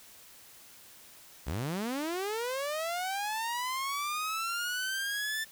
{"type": "linear sweep", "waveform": "sawtooth", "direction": "up", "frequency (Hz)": [58.27, 1780], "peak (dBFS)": -28, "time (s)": [1.46, 5.45], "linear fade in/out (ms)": 20, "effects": ["white hiss -54 dBFS RMS until 5.51 s"]}